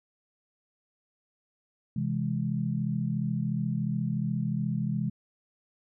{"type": "chord", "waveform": "sine", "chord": "C augmented", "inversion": "none", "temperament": "equal", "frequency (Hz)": [130.81, 164.81, 207.7], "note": ["C3", "E3", "G#3"], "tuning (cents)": [0, 0, 0], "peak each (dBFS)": -31, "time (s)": [1.96, 5.1], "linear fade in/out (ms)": 5, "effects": []}